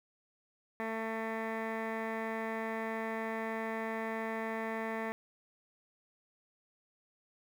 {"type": "tone with low-pass filter", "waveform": "15% pulse", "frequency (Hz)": 223.2, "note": "A3", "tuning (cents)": 25, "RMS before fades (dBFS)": -37, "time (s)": [0.8, 5.12], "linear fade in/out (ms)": 0, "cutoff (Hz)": 1700, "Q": 4.4, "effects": ["10-bit"]}